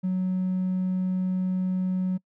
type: tone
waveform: triangle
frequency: 185 Hz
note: F#3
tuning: in tune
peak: -20 dBFS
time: 0.03-2.18 s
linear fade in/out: 20 ms
effects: noise-tail reverb RT60 0.1 s tail -26 dB re dry + tanh soft clip ceiling -19 dBFS